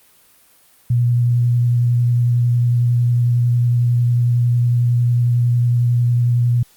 sine tone with vibrato, 120.7 Hz, B2, 39 cents flat, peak -12 dBFS, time 0.9-6.63 s, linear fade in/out 5 ms, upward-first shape square, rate 11 Hz, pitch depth 10 cents each way, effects white hiss -52 dBFS RMS until 6.76 s + Opus 32 kbps

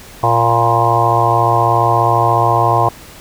harmonic tone with a mistuned harmonic, 116.8 Hz, A#2, 4 cents sharp, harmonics 1 / 3 / 4 / 5 / 6 / 7 / 8 / 9, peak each -17 / -22 / -22 / -22 / -16 / -18 / -17 / -16 dBFS, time 0.23-2.89 s, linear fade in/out 5 ms, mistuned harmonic 8, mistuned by +41 cents, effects pink hiss -37 dBFS RMS until 3.2 s

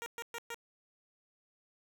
10% pulse tone bursts, 467.1 Hz, A#4, 3 cents sharp, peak -31 dBFS, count 4, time 0.02-0.544 s, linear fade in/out 0 ms, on 41 ms, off 120 ms, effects none

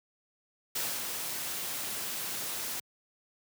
white noise with ADSR envelope, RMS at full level -32 dBFS, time 0.75-2.8 s, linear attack 8 ms, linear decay 250 ms, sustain -4 dB, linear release 5 ms, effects high-pass 100 Hz 12 dB/octave

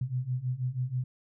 sine beating tone pair, 123.4 / 129.6 Hz, B2 / C3, -1 / -16 cents, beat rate 6.2 Hz, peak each -33 / -31 dBFS, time 0.01-1.04 s, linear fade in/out 5 ms, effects none

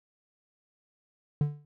triangle tone with exponential decay, 146.83 Hz, D3, in tune, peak -18 dBFS, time 1.41-1.65 s, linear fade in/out 2 ms, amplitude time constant 52 ms, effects none

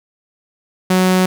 sawtooth tone, 185 Hz, F#3, in tune, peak -7 dBFS, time 0.9-1.26 s, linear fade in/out 5 ms, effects none

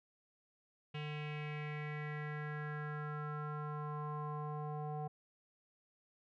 square tone with low-pass filter sweep, 150 Hz, D3, 37 cents sharp, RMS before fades -42 dBFS, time 0.94-5.08 s, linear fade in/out 10 ms, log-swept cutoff 2800 to 810 Hz, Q 4.8, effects none

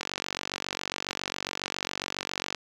click train, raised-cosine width 0.2 ms, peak -12 dBFS, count 121, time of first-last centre 0.01-2.547 s, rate 47.3 Hz, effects high-pass 150 Hz 12 dB/octave + 8-bit

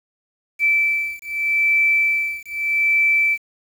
sine beating tone pair, 2324 / 2324.81 Hz, D7 / D7, -19 / -18 cents, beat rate 0.81 Hz, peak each -19 dBFS, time 0.59-3.38 s, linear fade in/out 50 ms, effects 7-bit

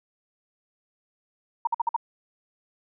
sine tone bursts, 932.3 Hz, A#5, in tune, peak -20 dBFS, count 5, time 1.65-1.964 s, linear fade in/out 5 ms, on 22 ms, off 51 ms, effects none

